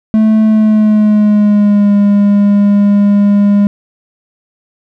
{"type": "tone with pitch glide", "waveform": "triangle", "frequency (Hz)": [217.8, 203.2], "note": ["A3", "G#3"], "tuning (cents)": [-17, -38], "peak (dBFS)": -3, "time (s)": [0.14, 3.67], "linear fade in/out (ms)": 0, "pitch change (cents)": -121, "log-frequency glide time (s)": [0.44, 1.94], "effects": []}